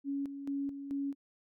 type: tone with tremolo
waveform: sine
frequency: 279 Hz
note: C#4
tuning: 11 cents sharp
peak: -32 dBFS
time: 0.04-1.15 s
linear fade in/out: 50 ms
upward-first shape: square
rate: 2.3 Hz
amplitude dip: 60%
effects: none